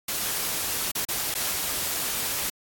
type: noise with dropouts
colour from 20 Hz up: white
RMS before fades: -28 dBFS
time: 0.08-2.5 s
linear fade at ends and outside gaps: 5 ms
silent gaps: 0.916-0.951 / 1.05-1.085 / 1.342-1.351 s
effects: AAC 64 kbps